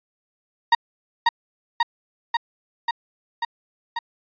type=tone with echo; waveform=35% pulse; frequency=936 Hz; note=A#5; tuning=7 cents sharp; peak=-10 dBFS; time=0.72-0.75 s; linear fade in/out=5 ms; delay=540 ms; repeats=6; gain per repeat=-2 dB; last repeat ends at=3.99 s; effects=resampled to 11025 Hz